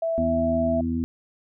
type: tone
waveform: sine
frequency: 659.3 Hz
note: E5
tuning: in tune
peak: -22 dBFS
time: 0.02-0.81 s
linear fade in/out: 5 ms
type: harmonic tone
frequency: 82.5 Hz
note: E2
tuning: 2 cents sharp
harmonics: 1 / 2 / 3 / 4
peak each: -30 / -35 / -24 / -35 dBFS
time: 0.18-1.04 s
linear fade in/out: 0 ms
effects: none